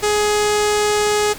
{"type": "tone with low-pass filter", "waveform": "sawtooth", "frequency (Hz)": 418.6, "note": "G#4", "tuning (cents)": 14, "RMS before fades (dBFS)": -17, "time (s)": [0.02, 1.34], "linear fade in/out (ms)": 20, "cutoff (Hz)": 7900, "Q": 2, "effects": ["pink hiss -34 dBFS RMS until 1.38 s"]}